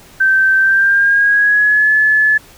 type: tone with pitch glide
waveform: sine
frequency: 1553 to 1723.2 Hz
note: G6 to A6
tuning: -17 to -37 cents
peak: -8 dBFS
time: 0.2-2.38 s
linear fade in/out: 10 ms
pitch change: +180 cents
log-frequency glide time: 0.57-1.92 s
effects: pink hiss -42 dBFS RMS until 2.57 s